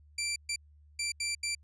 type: tone bursts at uneven times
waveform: 15% pulse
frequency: 2349 Hz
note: D7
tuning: in tune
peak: -24 dBFS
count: 5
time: 0.18-0.36 / 0.49-0.56 / 0.99-1.12 / 1.2-1.35 / 1.43-1.55 s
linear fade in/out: 5 ms
effects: added 74 Hz sine -56 dBFS peak until 1.63 s + resampled to 22050 Hz